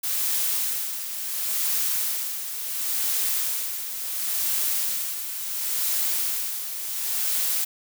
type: noise with tremolo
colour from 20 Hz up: blue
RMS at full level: -24 dBFS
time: 0.03-7.65 s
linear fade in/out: 10 ms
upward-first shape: sine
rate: 0.71 Hz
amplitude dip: 60%
effects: none